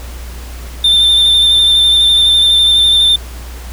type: tone with vibrato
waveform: triangle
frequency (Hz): 3577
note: A7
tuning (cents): +28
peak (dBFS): -5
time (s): 0.84-3.16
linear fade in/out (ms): 5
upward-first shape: square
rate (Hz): 12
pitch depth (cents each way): 16
effects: added 60 Hz sine -25 dBFS peak until 3.72 s + pink hiss -34 dBFS RMS until 3.72 s